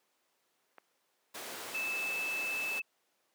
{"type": "click", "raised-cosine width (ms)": 0.5, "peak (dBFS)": -34, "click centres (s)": 0.783}
{"type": "noise", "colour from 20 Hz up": "pink", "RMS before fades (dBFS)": -41, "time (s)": [1.34, 2.8], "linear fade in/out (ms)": 10}
{"type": "tone", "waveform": "sine", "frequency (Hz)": 2623, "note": "E7", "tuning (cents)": -9, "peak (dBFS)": -33, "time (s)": [1.74, 2.82], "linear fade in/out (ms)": 10}
{"effects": ["pink hiss -75 dBFS RMS until 3.34 s", "high-pass 400 Hz 12 dB/octave"]}